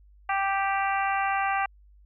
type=harmonic tone; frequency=392 Hz; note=G4; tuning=in tune; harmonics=2 / 3 / 4 / 5 / 6 / 7; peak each=-26 / -30 / -32 / -34 / -36 / -37 dBFS; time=0.29-1.66 s; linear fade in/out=5 ms; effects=added 50 Hz sine -52 dBFS peak until 2.05 s